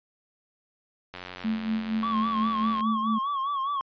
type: click train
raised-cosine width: 0.3 ms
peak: -22 dBFS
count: 152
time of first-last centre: 1.14-2.807 s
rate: 90.6 Hz
type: tone with tremolo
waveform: sine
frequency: 220 Hz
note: A3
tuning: in tune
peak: -23 dBFS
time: 1.44-3.19 s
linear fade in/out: 10 ms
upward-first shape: sine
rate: 4.3 Hz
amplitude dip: 65%
type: tone with vibrato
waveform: triangle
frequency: 1108.7 Hz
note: C#6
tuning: in tune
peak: -24 dBFS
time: 2.03-3.81 s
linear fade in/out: 0 ms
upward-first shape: sine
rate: 4.9 Hz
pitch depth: 81 cents each way
effects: resampled to 11025 Hz